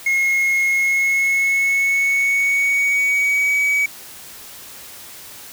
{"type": "tone with pitch glide", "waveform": "triangle", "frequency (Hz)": [2160, 2270], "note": ["C#7", "C#7"], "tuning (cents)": [-45, 41], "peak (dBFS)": -13, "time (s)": [0.06, 3.86], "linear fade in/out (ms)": 5, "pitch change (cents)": 86, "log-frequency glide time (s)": [0.67, 3.56], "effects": ["white hiss -38 dBFS RMS until 5.52 s"]}